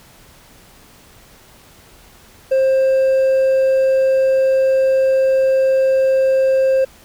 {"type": "tone with hard clipping", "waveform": "triangle", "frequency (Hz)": 530, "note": "C5", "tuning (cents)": 22, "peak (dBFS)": -12, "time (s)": [2.51, 6.85], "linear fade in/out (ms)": 10, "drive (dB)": 5, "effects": ["pink hiss -46 dBFS RMS until 7.04 s"]}